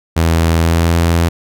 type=tone with pitch glide; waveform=sawtooth; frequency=82.41 to 84.14 Hz; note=E2 to E2; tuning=0 to +36 cents; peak=-6 dBFS; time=0.16-1.29 s; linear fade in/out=10 ms; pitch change=+36 cents; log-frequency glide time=0.56-0.94 s; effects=none